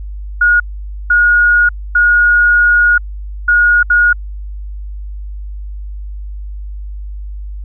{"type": "tone bursts at uneven times", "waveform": "sine", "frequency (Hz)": 1441, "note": "F#6", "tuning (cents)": -46, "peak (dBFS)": -6, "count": 5, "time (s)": [[0.41, 0.6], [1.1, 1.69], [1.95, 2.98], [3.48, 3.83], [3.9, 4.13]], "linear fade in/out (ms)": 5, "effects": ["added 50 Hz sine -22 dBFS peak until 7.64 s"]}